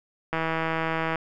click train, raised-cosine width 0.5 ms, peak -12 dBFS, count 135, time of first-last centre 0.33-1.157 s, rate 162 Hz, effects none

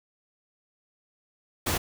pink noise, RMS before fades -27 dBFS, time 1.66-1.78 s, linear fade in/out 10 ms, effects none

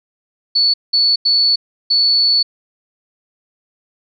sine tone bursts at uneven times, 4442 Hz, C#8, 3 cents sharp, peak -10 dBFS, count 4, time 0.55-0.74 / 0.93-1.16 / 1.25-1.56 / 1.9-2.43 s, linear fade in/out 10 ms, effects none

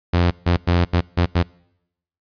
sawtooth tone bursts at uneven times, 87.31 Hz, F2, in tune, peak -10 dBFS, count 6, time 0.13-0.31 / 0.46-0.57 / 0.67-0.85 / 0.93-1.01 / 1.17-1.26 / 1.35-1.43 s, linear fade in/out 10 ms, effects noise-tail reverb RT60 0.8 s tail -25 dB re dry + resampled to 11025 Hz

